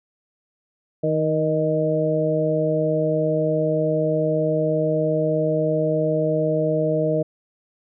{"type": "harmonic tone with a mistuned harmonic", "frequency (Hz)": 157.2, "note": "D#3", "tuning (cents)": 18, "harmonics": [1, 2, 3, 4], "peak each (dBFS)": [-24, -26, -23, -22], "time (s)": [1.03, 7.23], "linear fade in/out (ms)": 10, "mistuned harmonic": 4, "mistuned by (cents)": -25, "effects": []}